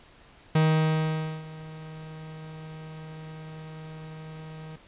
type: tone with ADSR envelope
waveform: 45% pulse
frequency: 157.3 Hz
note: D#3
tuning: 19 cents sharp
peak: -18 dBFS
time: 0.55-4.76 s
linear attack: 5 ms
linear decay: 870 ms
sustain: -21 dB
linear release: 5 ms
effects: pink hiss -54 dBFS RMS until 4.87 s + resampled to 8000 Hz